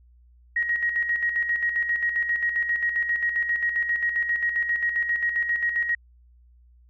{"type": "tone with tremolo", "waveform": "sine", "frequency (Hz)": 1890, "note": "A#6", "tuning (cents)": 23, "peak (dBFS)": -20, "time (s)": [0.56, 5.95], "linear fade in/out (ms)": 5, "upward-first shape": "square", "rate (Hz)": 7.5, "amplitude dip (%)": 50, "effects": ["added 60 Hz sine -52 dBFS peak until 6.89 s"]}